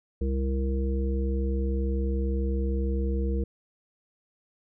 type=harmonic tone; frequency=66.5 Hz; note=C2; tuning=29 cents sharp; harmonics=1 / 3 / 5 / 7; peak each=-25 / -33 / -36 / -35 dBFS; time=0.21-3.44 s; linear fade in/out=5 ms; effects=none